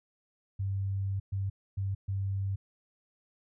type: tone bursts at uneven times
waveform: sine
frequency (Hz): 97.7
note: G2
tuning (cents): -5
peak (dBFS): -29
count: 4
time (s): 0.59-1.2 / 1.32-1.5 / 1.77-1.95 / 2.08-2.56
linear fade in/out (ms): 10
effects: none